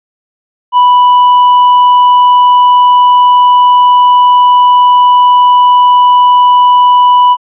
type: tone with tanh clipping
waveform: triangle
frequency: 987.8 Hz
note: B5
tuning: in tune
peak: -3 dBFS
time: 0.72-7.37 s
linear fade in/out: 50 ms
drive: 8 dB
effects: resampled to 8000 Hz